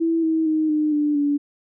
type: tone with pitch steps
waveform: sine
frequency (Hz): 329.4 / 320.8 / 312.4 / 304.2 / 296.2 / 288.4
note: E4 / E4 / D#4 / D#4 / D4 / D4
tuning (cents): -1 / -47 / +7 / -39 / +15 / -31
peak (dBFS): -17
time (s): 0-1.38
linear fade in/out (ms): 20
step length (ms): 230
effects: none